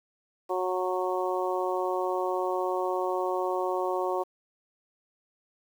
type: harmonic tone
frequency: 183.7 Hz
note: F#3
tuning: 12 cents flat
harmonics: 2 / 3 / 4 / 5 / 6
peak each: -30 / -32 / -33 / -34 / -35 dBFS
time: 0.49-4.24 s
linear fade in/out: 20 ms
effects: 9-bit